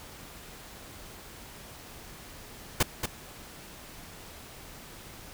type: noise with echo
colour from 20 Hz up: pink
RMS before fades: -23 dBFS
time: 2.8-2.83 s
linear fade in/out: 5 ms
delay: 230 ms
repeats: 1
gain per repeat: -7 dB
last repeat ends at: 3.06 s
effects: pink hiss -47 dBFS RMS until 5.33 s